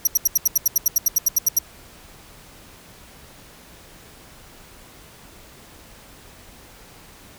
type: tone bursts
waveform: 20% pulse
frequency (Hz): 5800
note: F#8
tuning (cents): -35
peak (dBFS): -8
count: 16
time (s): 0.05-1.588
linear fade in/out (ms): 5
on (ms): 23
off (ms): 78
effects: pink hiss -46 dBFS RMS until 7.38 s